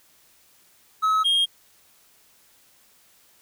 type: tone pair in turn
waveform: triangle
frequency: 1285 / 3238 Hz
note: E6 / G#7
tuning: -45 / -45 cents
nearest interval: octave + major third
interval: 1600 cents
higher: second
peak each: -16 dBFS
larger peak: neither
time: 1.02-1.24 / 1.24-1.46 s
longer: neither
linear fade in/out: 20 ms
effects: white hiss -58 dBFS RMS until 3.41 s